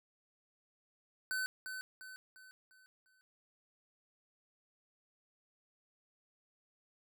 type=tone with echo; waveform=square; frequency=1518 Hz; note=F#6; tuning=44 cents sharp; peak=-35 dBFS; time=1.31-1.46 s; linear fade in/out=0 ms; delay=350 ms; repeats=5; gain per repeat=-7 dB; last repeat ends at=3.21 s; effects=none